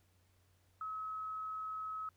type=tone; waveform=sine; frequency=1283 Hz; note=E6; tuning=47 cents flat; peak=-39 dBFS; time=0.81-2.09 s; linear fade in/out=2 ms; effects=added 91 Hz sine -70 dBFS peak until 2.16 s + pink hiss -75 dBFS RMS until 2.16 s